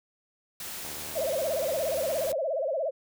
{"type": "noise", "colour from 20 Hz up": "white", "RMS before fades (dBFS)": -38, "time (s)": [0.6, 2.32], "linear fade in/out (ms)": 2}
{"type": "tone", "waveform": "5% pulse", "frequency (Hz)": 75.8, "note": "D#2", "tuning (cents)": -45, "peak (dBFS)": -33, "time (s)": [0.85, 2.34], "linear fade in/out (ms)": 0}
{"type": "tone with vibrato", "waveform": "sine", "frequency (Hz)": 590, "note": "D5", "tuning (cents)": 8, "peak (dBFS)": -26, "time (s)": [1.15, 2.91], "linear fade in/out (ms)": 20, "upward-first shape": "sine", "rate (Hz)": 17, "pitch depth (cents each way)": 220}
{"effects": []}